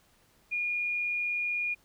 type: tone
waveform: sine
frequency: 2432 Hz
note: D#7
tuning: 40 cents flat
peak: -28 dBFS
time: 0.51-1.75 s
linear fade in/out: 20 ms
effects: pink hiss -65 dBFS RMS until 1.84 s

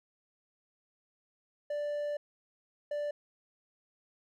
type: tone bursts at uneven times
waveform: triangle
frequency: 587 Hz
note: D5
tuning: 1 cent flat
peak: -30 dBFS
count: 2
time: 1.7-2.17 / 2.91-3.11 s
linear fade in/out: 5 ms
effects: none

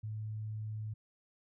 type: tone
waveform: sine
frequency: 108 Hz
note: A2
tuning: 32 cents flat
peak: -37 dBFS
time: 0.03-0.94 s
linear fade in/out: 10 ms
effects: none

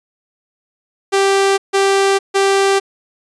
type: tone bursts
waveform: sawtooth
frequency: 392 Hz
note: G4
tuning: in tune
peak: -7 dBFS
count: 3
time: 1.12-2.8 s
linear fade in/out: 20 ms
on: 460 ms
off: 150 ms
effects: resampled to 22050 Hz

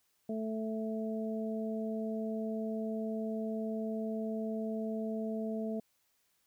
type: harmonic tone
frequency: 220 Hz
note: A3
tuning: in tune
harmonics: 1 / 2 / 3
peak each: -35 / -40 / -41 dBFS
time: 0.29-5.8 s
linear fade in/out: 5 ms
effects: white hiss -75 dBFS RMS until 6.46 s

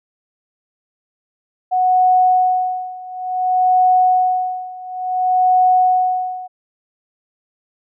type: tone with tremolo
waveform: sine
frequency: 737 Hz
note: F#5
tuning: 7 cents flat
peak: -9 dBFS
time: 1.71-6.48 s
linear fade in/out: 20 ms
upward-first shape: sine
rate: 0.57 Hz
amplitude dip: 90%
effects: none

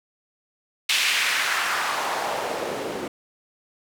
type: noise with band-pass filter sweep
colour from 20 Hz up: white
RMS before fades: -25 dBFS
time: 0.89-3.08 s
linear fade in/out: 5 ms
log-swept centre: 3000 to 320 Hz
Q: 1.7
effects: none

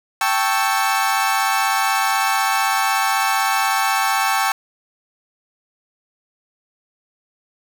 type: chord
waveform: 30% pulse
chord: A dominant seventh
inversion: third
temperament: equal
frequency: 784 / 880 / 1108.7 / 1318.5 Hz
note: G5 / A5 / C#6 / E6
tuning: 0 / 0 / 0 / 0 cents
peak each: -18 / -20 / -20 / -21 dBFS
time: 0.21-4.52 s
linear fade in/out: 2 ms
effects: none

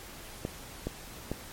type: clicks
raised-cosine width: 2 ms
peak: -18 dBFS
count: 3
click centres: 0.451 / 0.87 / 1.316 s
effects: pink hiss -46 dBFS RMS until 1.52 s + MP3 64 kbps

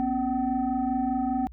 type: tone cluster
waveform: sine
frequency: 245 / 270 / 762 Hz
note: B3 / C#4 / G5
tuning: -14 / -45 / -49 cents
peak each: -27 dBFS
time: 0-1.47 s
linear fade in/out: 0 ms
effects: tanh soft clip ceiling -18 dBFS + added 60 Hz sine -42 dBFS peak until 1.52 s

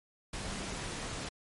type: tone in noise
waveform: sine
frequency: 193.9 Hz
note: G3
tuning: 19 cents flat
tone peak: -46 dBFS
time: 0.41-0.72 s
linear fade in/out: 5 ms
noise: pink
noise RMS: -39 dBFS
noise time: 0.33-1.29 s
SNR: -10 dB
effects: low-pass 10000 Hz 12 dB/octave + MP3 48 kbps

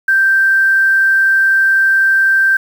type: tone with quantisation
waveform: sine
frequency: 1568 Hz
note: G6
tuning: in tune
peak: -8 dBFS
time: 0.08-2.57 s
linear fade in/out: 5 ms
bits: 6
effects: none

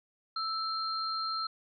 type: tone pair together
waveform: sine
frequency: 1318.5 / 4182 Hz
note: E6 / C8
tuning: 0 / -2 cents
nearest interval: octave + minor sixth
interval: 1998 cents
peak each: -33 / -35 dBFS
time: 0.36-1.47 s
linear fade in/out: 5 ms
effects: none

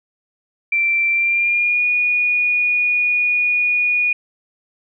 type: tone with pitch glide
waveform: sine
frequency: 2349 to 2453 Hz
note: D7 to D#7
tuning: 0 to -25 cents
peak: -14 dBFS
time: 0.72-4.13 s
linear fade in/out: 5 ms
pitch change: +75 cents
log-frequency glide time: 1.11-1.85 s
effects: none

